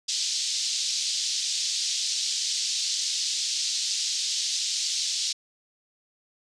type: band-pass noise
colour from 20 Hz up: pink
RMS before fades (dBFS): -28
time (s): 0.08-5.33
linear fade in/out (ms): 10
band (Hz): 3900 to 6600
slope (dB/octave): 24
effects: resampled to 22050 Hz